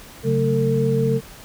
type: tone cluster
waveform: sine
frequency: 137.2 / 184.4 / 220.6 / 451.6 Hz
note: C#3 / F#3 / A3 / A4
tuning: -17 / -6 / +5 / +45 cents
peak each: -20 / -27 / -24 / -20 dBFS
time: 0.23-1.21 s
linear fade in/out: 50 ms
effects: pink hiss -42 dBFS RMS until 1.44 s